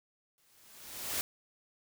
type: noise with exponential growth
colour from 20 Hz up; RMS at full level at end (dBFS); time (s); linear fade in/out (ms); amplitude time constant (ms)
white; -32; 0.38-1.21; 0; 180
effects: none